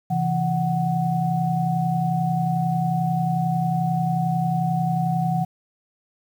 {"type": "tone cluster", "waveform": "sine", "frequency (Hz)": [136.8, 168, 742], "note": ["C#3", "E3", "F#5"], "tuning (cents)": [-23, 33, 5], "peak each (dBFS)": [-26, -22, -24], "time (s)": [0.1, 5.45], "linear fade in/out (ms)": 10, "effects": ["8-bit"]}